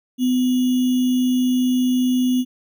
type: tone with sample-and-hold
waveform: sine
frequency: 252.4 Hz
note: B3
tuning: 38 cents sharp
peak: -15 dBFS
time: 0.18-2.45 s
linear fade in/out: 50 ms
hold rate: 3150 Hz
effects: none